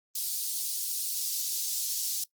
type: high-pass noise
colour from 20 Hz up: pink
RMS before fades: -32 dBFS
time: 0.15-2.24 s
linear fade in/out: 5 ms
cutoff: 4700 Hz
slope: 24 dB/octave
effects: noise-tail reverb RT60 0.1 s tail -20 dB re dry + Opus 32 kbps